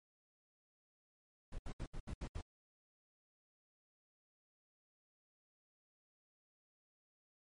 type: noise bursts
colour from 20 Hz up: brown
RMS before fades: -43 dBFS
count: 7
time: 1.52-2.413 s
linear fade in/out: 5 ms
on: 65 ms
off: 73 ms
effects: MP3 48 kbps